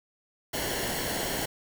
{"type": "noise with comb filter", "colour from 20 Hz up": "pink", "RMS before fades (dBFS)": -31, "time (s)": [0.53, 1.46], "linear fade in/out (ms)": 10, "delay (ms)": 0.81, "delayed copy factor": -0.6, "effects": []}